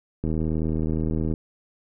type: click train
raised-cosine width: 3 ms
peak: -14 dBFS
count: 88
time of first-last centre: 0.24-1.338 s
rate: 79.2 Hz
effects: none